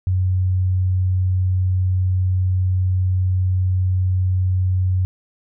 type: tone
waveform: sine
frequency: 92.5 Hz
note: F#2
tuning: in tune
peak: -15 dBFS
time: 0.07-5.05 s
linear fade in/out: 0 ms
effects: none